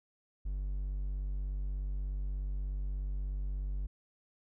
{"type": "tone", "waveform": "triangle", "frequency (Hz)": 48.34, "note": "G1", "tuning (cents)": -23, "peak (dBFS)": -31, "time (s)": [0.45, 3.87], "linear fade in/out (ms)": 10, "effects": []}